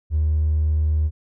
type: tone with hard clipping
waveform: sine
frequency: 77.1 Hz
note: D#2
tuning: 15 cents flat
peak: -17 dBFS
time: 0.1-1.11 s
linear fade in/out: 50 ms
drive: 1 dB
effects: none